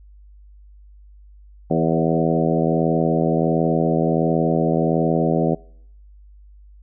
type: harmonic tone with a mistuned harmonic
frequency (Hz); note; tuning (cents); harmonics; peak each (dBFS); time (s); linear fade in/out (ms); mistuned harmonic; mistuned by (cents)
81.4; E2; -21; 2 / 3 / 4 / 5 / 6 / 7 / 8 / 9; -21 / -23 / -24 / -25 / -26 / -26 / -27 / -28; 1.7-5.55; 10; 7; -16
effects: noise-tail reverb RT60 0.7 s tail -25 dB re dry + added 50 Hz sine -43 dBFS peak until 6.82 s